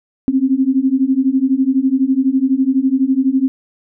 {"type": "beating tone pair", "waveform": "sine", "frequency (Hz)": [258.4, 270.4], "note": ["C4", "C#4"], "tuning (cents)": [-21, -43], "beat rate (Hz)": 12, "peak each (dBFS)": [-15, -14], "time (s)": [0.28, 3.48], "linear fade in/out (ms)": 0, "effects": []}